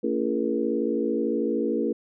sine tone cluster, 227.4 / 280.7 / 338.7 / 418.6 / 476.9 Hz, A#3 / C#4 / E4 / G#4 / A#4, -43 / +22 / +47 / +14 / +39 cents, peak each -29 dBFS, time 0.03-1.93 s, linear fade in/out 10 ms, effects none

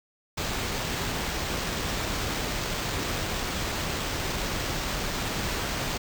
pink noise with sample-and-hold, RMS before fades -30 dBFS, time 0.37-5.98 s, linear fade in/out 10 ms, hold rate 11025 Hz, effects none

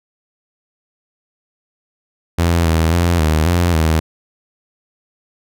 sawtooth tone with pitch steps, 84.9 / 81.2 / 86.3 / 78 / 87.1 / 79.9 Hz, F2 / E2 / F2 / D#2 / F2 / D#2, -48 / -26 / -20 / +5 / -4 / +47 cents, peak -8 dBFS, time 2.38-4 s, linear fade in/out 10 ms, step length 270 ms, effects none

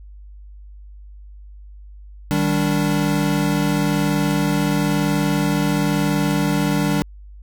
square tone cluster, 154.5 / 195.5 / 290 Hz, D#3 / G3 / D4, -12 / -4 / -22 cents, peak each -22 dBFS, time 2.31-7.02 s, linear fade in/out 0 ms, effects added 50 Hz sine -37 dBFS peak until 7.42 s

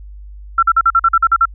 sine tone bursts, 1350 Hz, E6, 41 cents sharp, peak -7 dBFS, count 10, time 0.58-1.455 s, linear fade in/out 5 ms, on 47 ms, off 45 ms, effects added 50 Hz sine -31 dBFS peak until 1.54 s

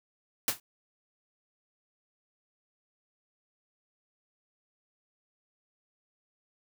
white noise with exponential decay, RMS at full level -23 dBFS, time 0.48-0.6 s, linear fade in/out 2 ms, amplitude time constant 26 ms, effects none

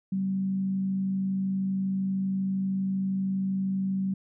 sine tone with frequency modulation, 191.7 Hz, G3, 38 cents flat, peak -25 dBFS, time 0.12-4.14 s, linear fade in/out 5 ms, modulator 52.7 Hz, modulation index 0.22, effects none

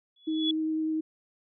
sine tone with exponential growth, 3399 Hz, G#7, 39 cents sharp, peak -23 dBFS, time 0.16-0.51 s, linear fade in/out 5 ms, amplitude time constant 75 ms
sine tone with vibrato, 315 Hz, D#4, 21 cents sharp, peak -26 dBFS, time 0.27-1.01 s, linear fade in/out 10 ms, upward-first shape sine, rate 10 Hz, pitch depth 8 cents each way
effects none

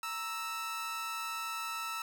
sawtooth tone pair together, 930 / 1315.2 Hz, A#5 / E6, -4 / -4 cents, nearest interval tritone, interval 600 cents, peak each -40 / -33 dBFS, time 0.03-2.02 s, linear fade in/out 2 ms, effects none

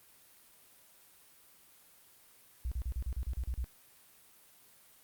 sine tone bursts, 61.74 Hz, B1, in tune, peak -32 dBFS, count 10, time 2.65-3.643 s, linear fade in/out 0 ms, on 66 ms, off 37 ms, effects white hiss -61 dBFS RMS until 5.03 s + Opus 32 kbps

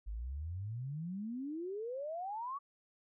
sine exponential sweep, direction up, 49 to 1156 Hz, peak -38 dBFS, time 0.06-2.59 s, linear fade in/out 20 ms, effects none

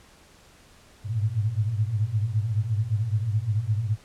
sine tone cluster, 101.9 / 107.1 / 116.1 Hz, G#2 / A2 / A#2, -32 / -46 / -7 cents, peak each -27 dBFS, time 1.04-3.97 s, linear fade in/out 50 ms, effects pink hiss -54 dBFS RMS until 4.04 s + low-pass 10000 Hz 12 dB/octave

